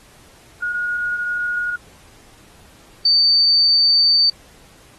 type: tone pair in turn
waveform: sine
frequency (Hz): 1443 / 4581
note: F#6 / D8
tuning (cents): -44 / -44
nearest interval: octave + minor sixth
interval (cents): 2000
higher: second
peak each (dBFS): -19 / -11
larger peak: second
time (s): 0.62-1.76 / 3.05-4.3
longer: second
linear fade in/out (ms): 5
effects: pink hiss -49 dBFS RMS until 4.98 s + AAC 32 kbps